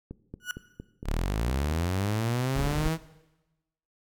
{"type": "click train", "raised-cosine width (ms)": 3, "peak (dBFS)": -25, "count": 8, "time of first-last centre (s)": [0.11, 1.719], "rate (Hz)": 4.35}
{"type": "tone with exponential growth", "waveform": "35% pulse", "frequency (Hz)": 1466, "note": "F#6", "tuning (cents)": -16, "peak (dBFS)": -24, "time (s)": [0.4, 0.51], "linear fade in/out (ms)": 1, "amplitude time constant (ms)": 23}
{"type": "linear sweep", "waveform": "sawtooth", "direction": "up", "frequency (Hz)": [31.27, 164.81], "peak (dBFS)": -22, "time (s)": [1.04, 2.98], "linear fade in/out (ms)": 50}
{"type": "noise", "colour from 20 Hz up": "brown", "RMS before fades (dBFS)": -30, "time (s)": [2.55, 2.89], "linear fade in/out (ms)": 10}
{"effects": ["noise-tail reverb RT60 1.0 s tail -17 dB re dry"]}